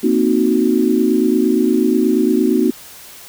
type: chord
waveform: sine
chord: C half-diminished seventh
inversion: third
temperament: equal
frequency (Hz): 233.1 / 261.6 / 311.1 / 370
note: Bb3 / C4 / Eb4 / Gb4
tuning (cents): 0 / 0 / 0 / 0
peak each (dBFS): -17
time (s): 0.03-2.71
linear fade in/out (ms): 10
effects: white hiss -38 dBFS RMS until 3.28 s